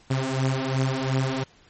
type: beating tone pair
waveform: sawtooth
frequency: 130.81 / 133.61 Hz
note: C3 / C3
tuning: 0 / +37 cents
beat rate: 2.8 Hz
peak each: -22 / -21 dBFS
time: 0.1-1.44 s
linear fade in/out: 10 ms
effects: pink hiss -56 dBFS RMS until 1.69 s + MP3 32 kbps